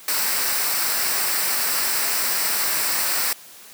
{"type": "noise with comb filter", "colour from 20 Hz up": "white", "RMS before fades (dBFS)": -22, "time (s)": [0.08, 3.33], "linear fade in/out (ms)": 2, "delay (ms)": 0.3, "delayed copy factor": -0.55, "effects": ["white hiss -44 dBFS RMS until 3.73 s", "high-pass 150 Hz 12 dB/octave"]}